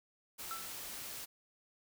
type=noise; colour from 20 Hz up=white; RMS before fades=-45 dBFS; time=0.38-1.26 s; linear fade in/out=20 ms
type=tone with exponential decay; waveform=triangle; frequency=1333 Hz; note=E6; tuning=19 cents sharp; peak=-35 dBFS; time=0.51-0.76 s; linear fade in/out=1 ms; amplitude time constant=53 ms
effects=none